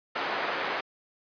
white band-pass noise, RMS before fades -31 dBFS, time 0.15-0.81 s, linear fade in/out 10 ms, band 370 to 1700 Hz, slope 12 dB/octave, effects resampled to 11025 Hz

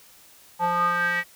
square tone with band-pass filter sweep, 174.61 Hz, F3, in tune, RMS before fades -23 dBFS, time 0.59-1.24 s, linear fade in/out 50 ms, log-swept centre 900 to 2000 Hz, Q 6.9, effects white hiss -52 dBFS RMS until 1.35 s

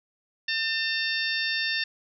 harmonic tone, 900 Hz, A5, 39 cents sharp, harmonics 2 / 3 / 4 / 5 / 6, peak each -29 / -31 / -32 / -33 / -34 dBFS, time 0.48-1.84 s, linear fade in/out 5 ms, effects none

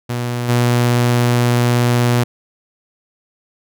sawtooth tone with level steps, 121.1 Hz, B2, 34 cents flat, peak -15 / -8 dBFS, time 0.09-2.24 s, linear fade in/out 10 ms, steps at 0.48 s, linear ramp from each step 20 ms, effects none

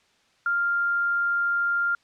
sine tone, 1396.9 Hz, F6, in tune, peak -21 dBFS, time 0.46-1.95 s, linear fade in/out 2 ms, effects white hiss -63 dBFS RMS until 2.03 s + low-pass 5000 Hz 12 dB/octave

